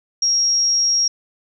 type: tone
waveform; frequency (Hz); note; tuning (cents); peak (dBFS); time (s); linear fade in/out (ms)
sine; 5600; F8; +4; -14; 0.22-1.08; 5
effects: none